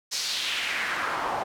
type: noise with band-pass filter sweep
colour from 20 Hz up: pink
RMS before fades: -29 dBFS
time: 0.11-1.44 s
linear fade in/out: 20 ms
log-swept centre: 5500 to 760 Hz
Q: 2.2
effects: none